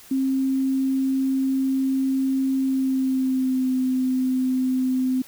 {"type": "tone with pitch glide", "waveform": "sine", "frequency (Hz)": [266.4, 257.5], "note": ["C4", "C4"], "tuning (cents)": [31, -28], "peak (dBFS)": -19, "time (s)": [0.11, 5.22], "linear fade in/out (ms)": 5, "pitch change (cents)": -59, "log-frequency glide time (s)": [2.59, 3.73], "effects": ["white hiss -47 dBFS RMS until 5.27 s"]}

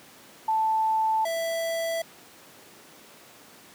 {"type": "tone pair in turn", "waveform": ["sine", "square"], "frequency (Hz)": [880, 661.9], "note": ["A5", "E5"], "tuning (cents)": [0, 7], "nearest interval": "perfect fourth", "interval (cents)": 493, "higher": "first", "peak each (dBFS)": [-21, -27], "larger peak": "first", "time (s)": [[0.48, 1.25], [1.25, 2.02]], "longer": "neither", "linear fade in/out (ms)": 5, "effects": ["pink hiss -50 dBFS RMS until 3.74 s", "high-pass 200 Hz 12 dB/octave"]}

